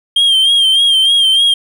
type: tone with vibrato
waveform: triangle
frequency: 3194 Hz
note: G7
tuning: 32 cents sharp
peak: -6 dBFS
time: 0.16-1.54 s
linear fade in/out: 5 ms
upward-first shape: sine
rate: 3.3 Hz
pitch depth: 54 cents each way
effects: none